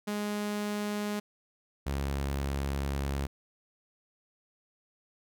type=tone pair in turn; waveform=sawtooth; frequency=207.7 / 69.31 Hz; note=G#3 / C#2; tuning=0 / 0 cents; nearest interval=octave + perfect fifth; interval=1900 cents; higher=first; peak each=-27 / -26 dBFS; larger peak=second; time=0.07-1.2 / 1.86-3.27 s; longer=second; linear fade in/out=10 ms; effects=none